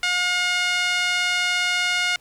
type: tone with band-pass filter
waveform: 5% pulse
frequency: 717 Hz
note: F5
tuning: 45 cents sharp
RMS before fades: -22 dBFS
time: 0.03-2.16 s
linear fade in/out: 2 ms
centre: 1900 Hz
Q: 1.3
effects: pink hiss -56 dBFS RMS until 2.2 s